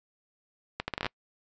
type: accelerating click train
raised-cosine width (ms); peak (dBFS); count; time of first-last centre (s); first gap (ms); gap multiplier
0.3; -14; 9; 0.8-1.065; 80; 0.72
effects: noise-tail reverb RT60 0.1 s tail -26 dB re dry + resampled to 16000 Hz